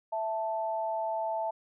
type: tone pair together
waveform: sine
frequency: 659.3 / 880.1 Hz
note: E5 / A5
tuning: 0 / 0 cents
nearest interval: perfect fourth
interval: 500 cents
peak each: -32 / -32 dBFS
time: 0.12-1.51 s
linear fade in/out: 10 ms
effects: none